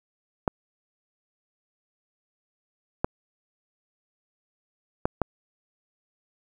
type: clicks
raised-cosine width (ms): 1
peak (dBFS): -8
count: 4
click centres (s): 0.478 / 3.045 / 5.055 / 5.217
effects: 8-bit